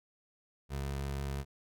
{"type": "tone with vibrato", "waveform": "25% pulse", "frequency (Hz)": 69.1, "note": "C#2", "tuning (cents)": -5, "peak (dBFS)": -31, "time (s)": [0.69, 1.45], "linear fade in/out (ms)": 50, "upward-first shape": "sine", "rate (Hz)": 6.1, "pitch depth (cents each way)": 12, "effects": []}